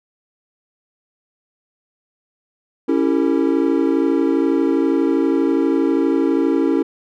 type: chord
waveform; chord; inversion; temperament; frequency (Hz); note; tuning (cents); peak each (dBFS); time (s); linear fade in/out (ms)
triangle; C# diminished seventh; none; equal with one note detuned; 277.2 / 329.6 / 392 / 454.2; C#4 / E4 / G4 / Bb4; 0 / 0 / 0 / -45; -16 / -16 / -21 / -21; 2.88-6.83; 10
effects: none